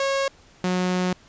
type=tone pair in turn; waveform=sawtooth; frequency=547 / 182.15 Hz; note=C#5 / F#3; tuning=-23 / -27 cents; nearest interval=octave + perfect fifth; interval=1904 cents; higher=first; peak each=-17 dBFS; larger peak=neither; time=0-0.28 / 0.64-1.13 s; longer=second; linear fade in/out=2 ms; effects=pink hiss -53 dBFS RMS until 1.28 s + resampled to 16000 Hz